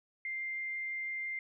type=tone; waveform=sine; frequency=2098 Hz; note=C7; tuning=4 cents sharp; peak=-35 dBFS; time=0.25-1.39 s; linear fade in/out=2 ms; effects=none